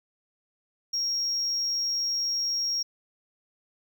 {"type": "tone", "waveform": "triangle", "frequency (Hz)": 5588, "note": "F8", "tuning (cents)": 0, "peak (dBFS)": -23, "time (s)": [0.93, 2.83], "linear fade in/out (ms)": 10, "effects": ["tanh soft clip ceiling -21 dBFS"]}